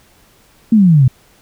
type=exponential sweep; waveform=sine; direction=down; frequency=233.1 to 122.5 Hz; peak=-5 dBFS; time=0.72-1.08 s; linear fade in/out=5 ms; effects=pink hiss -50 dBFS RMS until 1.41 s